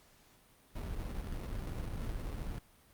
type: noise with sample-and-hold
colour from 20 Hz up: brown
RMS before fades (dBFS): -39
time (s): 0.75-2.59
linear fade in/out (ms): 5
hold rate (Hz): 1575
effects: pink hiss -64 dBFS RMS until 2.93 s + Opus 48 kbps